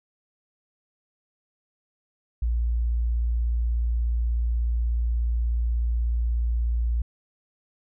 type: tone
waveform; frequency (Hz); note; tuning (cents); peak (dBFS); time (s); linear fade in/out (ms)
sine; 58.27; A#1; 0; -21; 2.42-7.02; 5
effects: none